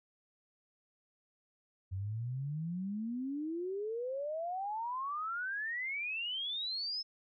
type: exponential sweep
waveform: sine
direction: up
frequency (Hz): 91.4 to 5274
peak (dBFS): -35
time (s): 1.91-7.03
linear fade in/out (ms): 20
effects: none